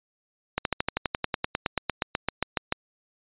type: slowing click train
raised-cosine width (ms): 0.3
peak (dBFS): -8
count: 21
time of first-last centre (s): 0.58-2.724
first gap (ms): 72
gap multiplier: 1.04
effects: resampled to 8000 Hz